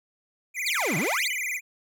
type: tone with vibrato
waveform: square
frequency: 2208 Hz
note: C#7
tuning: 7 cents flat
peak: -28 dBFS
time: 0.54-1.61 s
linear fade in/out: 50 ms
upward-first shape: sine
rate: 19 Hz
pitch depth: 190 cents each way
type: exponential two-way sweep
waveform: 35% pulse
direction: down then up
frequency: 4978 to 138.59 to 4978 Hz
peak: -24 dBFS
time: 0.66-1.28 s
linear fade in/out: 5 ms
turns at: 0.97 s
type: tone with exponential decay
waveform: triangle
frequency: 2976 Hz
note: F#7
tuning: 9 cents sharp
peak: -26 dBFS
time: 1.3-1.41 s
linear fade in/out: 5 ms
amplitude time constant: 22 ms
effects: none